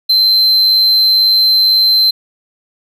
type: tone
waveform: triangle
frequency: 4099 Hz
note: C8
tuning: 36 cents flat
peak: -6 dBFS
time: 0.09-2.11 s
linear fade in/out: 10 ms
effects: none